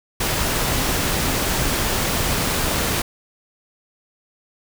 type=noise; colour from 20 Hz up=pink; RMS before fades=-21 dBFS; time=0.2-3.02 s; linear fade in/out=5 ms; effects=none